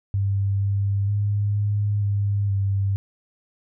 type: tone with pitch steps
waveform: sine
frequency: 98.9 / 99.6 / 102.5 / 103.1 / 101.1 / 98.5 Hz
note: G2 / G2 / G#2 / G#2 / G#2 / G2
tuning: +16 / +28 / -22 / -12 / -46 / +9 cents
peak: -19 dBFS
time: 0.14-2.96 s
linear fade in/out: 0 ms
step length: 470 ms
effects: none